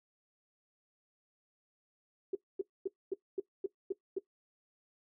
sine tone bursts, 381.5 Hz, G4, 47 cents flat, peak -30 dBFS, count 8, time 2.33-4.186 s, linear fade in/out 5 ms, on 22 ms, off 240 ms, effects noise-tail reverb RT60 0.1 s tail -17 dB re dry

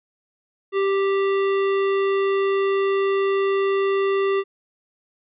sine tone with hard clipping, 392.1 Hz, G4, in tune, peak -20 dBFS, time 0.72-4.44 s, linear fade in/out 50 ms, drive 18 dB, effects resampled to 8000 Hz

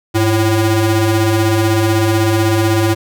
40% pulse ring-modulated tone, 220 Hz, A3, in tune, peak -7 dBFS, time 0.14-2.95 s, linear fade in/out 20 ms, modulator 118 Hz, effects none

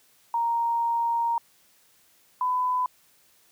sine tone pair in turn, 932.3 / 1002.6 Hz, A#5 / B5, 0 / +26 cents, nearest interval minor second, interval 126 cents, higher second, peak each -22 dBFS, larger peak neither, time 0.34-1.38 / 2.41-2.86 s, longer first, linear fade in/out 2 ms, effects white hiss -61 dBFS RMS until 3.51 s + high-pass 60 Hz 12 dB/octave

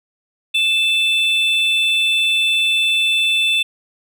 triangle tone pair together, 2637 / 3520 Hz, E7 / A7, 0 / 0 cents, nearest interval perfect fourth, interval 500 cents, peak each -15 dBFS, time 0.54-3.63 s, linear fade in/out 10 ms, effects none

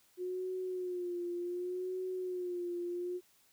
sine tone with vibrato, 360 Hz, F#4, 47 cents flat, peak -35 dBFS, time 0.17-3.21 s, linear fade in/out 50 ms, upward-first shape sine, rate 0.67 Hz, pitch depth 53 cents each way, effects white hiss -68 dBFS RMS until 3.52 s

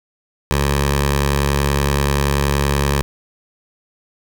10% pulse tone with notch filter, 70.5 Hz, C#2, 30 cents sharp, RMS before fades -17 dBFS, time 0.51-3.02 s, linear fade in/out 0 ms, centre 270 Hz, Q 1.1, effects none

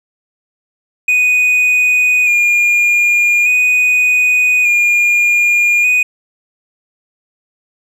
triangle tone with vibrato, 2452 Hz, D#7, 26 cents flat, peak -7 dBFS, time 1.08-6.03 s, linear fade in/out 5 ms, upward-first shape square, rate 0.42 Hz, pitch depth 23 cents each way, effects none

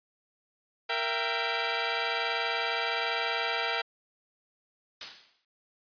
10% pulse chord, E diminished, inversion second, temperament equal with one note detuned, 466.2 / 669.2 / 784 Hz, Bb4 / E5 / G5, 0 / +26 / 0 cents, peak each -24 dBFS, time 0.89-3.82 s, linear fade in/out 10 ms
blue noise with exponential decay, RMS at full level -28 dBFS, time 5.01-5.45 s, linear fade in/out 2 ms, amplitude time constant 95 ms
effects resampled to 11025 Hz

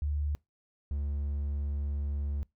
sine / triangle tone pair in turn, 73.42 / 71.66 Hz, D2 / D2, 0 / -42 cents, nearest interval unison, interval 42 cents, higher first, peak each -28 dBFS, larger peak neither, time 0.02-0.35 / 0.91-2.43 s, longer second, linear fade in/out 0 ms, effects noise-tail reverb RT60 0.2 s tail -25 dB re dry

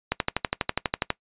click train, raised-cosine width 0.3 ms, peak -6 dBFS, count 13, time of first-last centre 0.12-1.104 s, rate 12.2 Hz, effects noise-tail reverb RT60 0.1 s tail -21 dB re dry + resampled to 8000 Hz

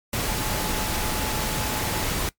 sine tone in noise, 861 Hz, A5, 38 cents flat, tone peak -35 dBFS, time 0.28-2.04 s, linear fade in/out 2 ms, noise pink, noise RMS -26 dBFS, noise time 0.13-2.29 s, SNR -12 dB, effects noise-tail reverb RT60 0.1 s tail -20 dB re dry + MP3 96 kbps

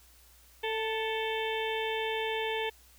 harmonic tone with a mistuned harmonic, 443.3 Hz, A4, 13 cents sharp, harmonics 1 / 2 / 4 / 5 / 6 / 7 / 8, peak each -33 / -36 / -39 / -40 / -41 / -41 / -42 dBFS, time 0.63-2.7 s, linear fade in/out 10 ms, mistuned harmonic 4, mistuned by -26 cents, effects added 60 Hz sine -60 dBFS peak until 2.98 s + white hiss -60 dBFS RMS until 2.98 s

